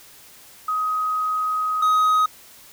sine / triangle tone pair in turn, 1259 / 1259 Hz, D#6 / D#6, +20 / +20 cents, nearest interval unison, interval 0 cents, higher neither, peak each -20 / -13 dBFS, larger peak second, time 0.68-1.82 / 1.82-2.26 s, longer first, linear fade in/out 5 ms, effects white hiss -47 dBFS RMS until 2.72 s

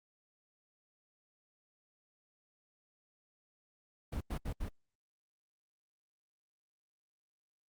brown noise bursts at uneven times, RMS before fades -37 dBFS, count 4, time 4.12-4.21 / 4.3-4.38 / 4.45-4.53 / 4.6-4.69 s, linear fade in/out 10 ms, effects Opus 32 kbps

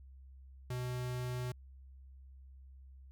square tone, 124.8 Hz, B2, 19 cents sharp, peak -37 dBFS, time 0.7-1.52 s, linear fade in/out 5 ms, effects added 66 Hz sine -52 dBFS peak until 3.11 s

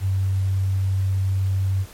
sine tone, 95.8 Hz, G2, 39 cents flat, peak -18 dBFS, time 0-1.86 s, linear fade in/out 50 ms, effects pink hiss -45 dBFS RMS until 1.93 s + MP3 64 kbps

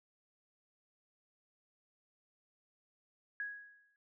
sine tone with exponential decay, 1661.2 Hz, G#6, in tune, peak -35 dBFS, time 3.4-3.96 s, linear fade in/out 1 ms, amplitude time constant 120 ms, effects none

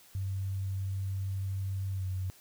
sine tone with pitch glide, 96.6 to 93.58 Hz, G2 to F#2, -25 to +20 cents, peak -31 dBFS, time 0.15-2.3 s, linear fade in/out 0 ms, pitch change -55 cents, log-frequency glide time 1.94-2.04 s, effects white hiss -58 dBFS RMS until 2.4 s

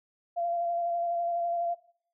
sine tone with vibrato, 688 Hz, F5, 26 cents flat, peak -27 dBFS, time 0.36-1.75 s, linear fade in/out 20 ms, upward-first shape square, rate 12 Hz, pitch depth 15 cents each way, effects noise-tail reverb RT60 0.6 s tail -19 dB re dry

